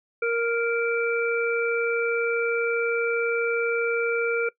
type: harmonic tone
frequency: 466.2 Hz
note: A#4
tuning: in tune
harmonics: 1 / 3 / 5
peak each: -23 / -28 / -30 dBFS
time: 0.22-4.49 s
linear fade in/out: 5 ms
effects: noise-tail reverb RT60 0.1 s tail -20 dB re dry